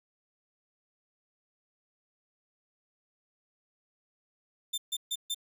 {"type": "tone bursts", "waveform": "sawtooth", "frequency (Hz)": 3576, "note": "A7", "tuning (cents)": 27, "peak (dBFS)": -27, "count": 4, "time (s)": [4.73, 5.346], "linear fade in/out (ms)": 10, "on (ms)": 49, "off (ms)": 140, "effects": []}